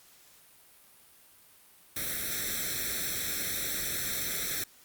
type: noise with comb filter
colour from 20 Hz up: white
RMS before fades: -33 dBFS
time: 1.96-4.64 s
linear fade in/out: 5 ms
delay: 0.52 ms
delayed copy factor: +0.95
effects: white hiss -58 dBFS RMS until 4.84 s + Opus 48 kbps